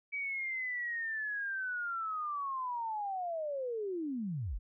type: linear sweep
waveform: sine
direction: down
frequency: 2287 to 32.4 Hz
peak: -34 dBFS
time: 0.12-4.59 s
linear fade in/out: 20 ms
effects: none